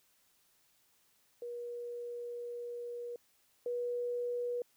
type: tone pair in turn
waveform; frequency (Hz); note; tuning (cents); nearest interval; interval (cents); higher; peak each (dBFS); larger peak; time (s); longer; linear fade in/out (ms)
sine; 479.4 / 485; A#4 / B4; +48 / -31; unison; 21; second; -39 / -33; second; 1.42-3.16 / 3.66-4.62; first; 2
effects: white hiss -71 dBFS RMS until 4.76 s